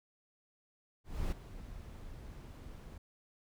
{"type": "noise with ADSR envelope", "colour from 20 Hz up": "brown", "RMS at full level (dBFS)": -34, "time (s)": [1.04, 2.98], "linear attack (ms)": 280, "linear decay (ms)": 8, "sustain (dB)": -14, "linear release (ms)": 4, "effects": []}